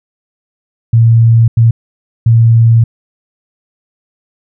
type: tone bursts at uneven times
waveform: sine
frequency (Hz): 114.9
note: A#2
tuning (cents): -25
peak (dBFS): -3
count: 3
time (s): 0.93-1.48 / 1.57-1.71 / 2.26-2.84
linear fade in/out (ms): 5
effects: none